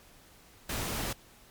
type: noise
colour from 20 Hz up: pink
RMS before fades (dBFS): -34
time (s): 0.69-1.13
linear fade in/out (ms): 5
effects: pink hiss -57 dBFS RMS until 1.5 s + MP3 96 kbps